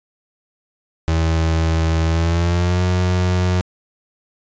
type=tone with pitch glide; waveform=35% pulse; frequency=81.2 to 90.62 Hz; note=E2 to F#2; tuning=-26 to -36 cents; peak=-13 dBFS; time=1.08-3.61 s; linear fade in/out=0 ms; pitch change=+190 cents; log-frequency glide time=2.08-2.83 s; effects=resampled to 16000 Hz